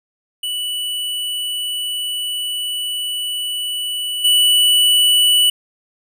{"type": "tone with level steps", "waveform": "square", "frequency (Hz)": 2961, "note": "F#7", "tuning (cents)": 1, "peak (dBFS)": [-21, -11], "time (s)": [0.43, 5.5], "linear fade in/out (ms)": 5, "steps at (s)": 4.24, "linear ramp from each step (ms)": 10, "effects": []}